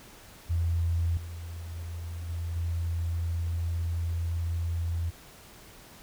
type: tone with level steps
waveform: sine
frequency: 84.3 Hz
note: E2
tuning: 39 cents sharp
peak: -24 / -36 / -34 / -30 / -27 dBFS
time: 0.49-5.11 s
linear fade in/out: 20 ms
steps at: 1.17 / 1.75 / 2.29 / 2.56 s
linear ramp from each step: 2 ms
effects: pink hiss -51 dBFS RMS until 6.02 s